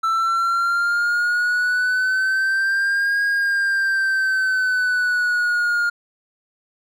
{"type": "exponential two-way sweep", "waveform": "triangle", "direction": "up then down", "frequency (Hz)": [1325, 1635, 1414], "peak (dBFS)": -15, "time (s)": [0.03, 5.9], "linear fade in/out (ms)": 10, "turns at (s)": 3.23, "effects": []}